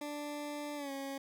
20% pulse tone with pitch glide, 293.7 to 274 Hz, D4 to C#4, 0 to -20 cents, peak -34 dBFS, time 0.01-1.18 s, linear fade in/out 5 ms, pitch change -120 cents, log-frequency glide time 0.76-0.91 s, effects none

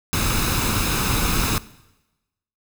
pink noise with comb filter, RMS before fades -21 dBFS, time 0.13-1.58 s, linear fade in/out 0 ms, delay 0.78 ms, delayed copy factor +0.55, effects noise-tail reverb RT60 1.0 s tail -19 dB re dry

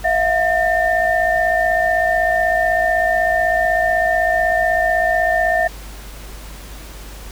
sine tone cluster, 655 / 711 / 1802 Hz, E5 / F5 / A6, -11 / +31 / +41 cents, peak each -18 dBFS, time 0.04-5.68 s, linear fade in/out 10 ms, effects added 50 Hz sine -33 dBFS peak until 7.31 s + pink hiss -38 dBFS RMS until 7.31 s

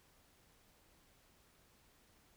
silence, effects pink hiss -69 dBFS RMS until 2.36 s

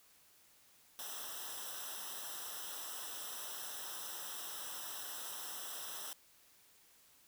white noise with comb filter, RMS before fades -45 dBFS, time 0.99-6.13 s, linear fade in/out 0 ms, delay 0.44 ms, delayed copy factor -1, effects white hiss -66 dBFS RMS until 7.27 s

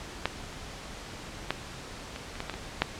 clicks, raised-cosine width 0.3 ms, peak -9 / -26 / -10 / -22 / -25 / -17 / -16 / -22 / -6 dBFS, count 9, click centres 0.256 / 0.528 / 1.506 / 2.161 / 2.355 / 2.404 / 2.497 / 2.54 / 2.82 s, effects pink hiss -42 dBFS RMS until 2.99 s + low-pass 7000 Hz 12 dB/octave

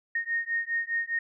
sine beating tone pair, 1849 / 1853.9 Hz, A#6 / A#6, -15 / -10 cents, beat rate 4.9 Hz, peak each -30 dBFS, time 0.15-1.19 s, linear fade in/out 5 ms, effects none

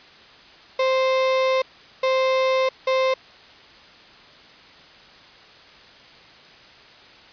35% pulse tone bursts at uneven times, 523.3 Hz, C5, in tune, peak -16 dBFS, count 3, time 0.79-1.62 / 2.03-2.69 / 2.87-3.14 s, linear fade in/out 5 ms, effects white hiss -47 dBFS RMS until 7.32 s + resampled to 11025 Hz

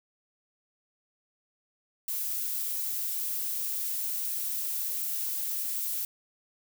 violet noise, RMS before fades -32 dBFS, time 2.08-6.05 s, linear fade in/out 2 ms, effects none

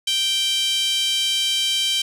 5% pulse tone with high-pass filter, 782 Hz, G5, 4 cents flat, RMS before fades -21 dBFS, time 0.07-2.02 s, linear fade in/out 5 ms, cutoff 3000 Hz, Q 6.1, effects none

